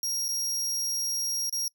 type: tone with dropouts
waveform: sawtooth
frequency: 5620 Hz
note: F8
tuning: 10 cents sharp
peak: -25 dBFS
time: 0.03-1.68 s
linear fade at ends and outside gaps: 1 ms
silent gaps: 0.282-0.288 / 1.496-1.526 s
effects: noise-tail reverb RT60 0.1 s tail -24 dB re dry